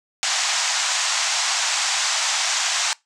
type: band-pass noise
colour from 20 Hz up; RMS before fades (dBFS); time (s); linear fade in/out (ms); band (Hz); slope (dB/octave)
white; -22; 0.23-2.93; 0; 680 to 7700; 48
effects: noise-tail reverb RT60 0.2 s tail -23 dB re dry